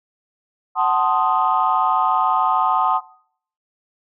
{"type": "chord", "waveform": "sine", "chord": "F# diminished seventh", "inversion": "none", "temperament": "equal with one note detuned", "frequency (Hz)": [746.4, 880, 1046.5, 1244.5], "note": ["F#5", "A5", "C6", "Eb6"], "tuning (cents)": [15, 0, 0, 0], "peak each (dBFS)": -20, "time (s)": [0.75, 3.01], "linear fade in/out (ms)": 50, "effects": ["noise-tail reverb RT60 0.6 s tail -21 dB re dry", "tanh soft clip ceiling -6 dBFS"]}